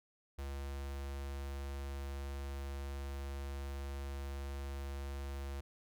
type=tone with notch filter; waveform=square; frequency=69.3 Hz; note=C#2; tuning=in tune; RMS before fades=-42 dBFS; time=0.38-5.61 s; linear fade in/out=10 ms; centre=180 Hz; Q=1.8; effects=none